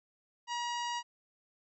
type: harmonic tone with a mistuned harmonic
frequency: 957 Hz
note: A#5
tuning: 45 cents sharp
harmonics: 1 / 2 / 3 / 4 / 5 / 6 / 7 / 8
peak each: -35 / -43 / -42 / -50 / -47 / -48 / -53 / -56 dBFS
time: 0.47-1.03 s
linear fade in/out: 50 ms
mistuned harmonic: 5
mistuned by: -23 cents
effects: none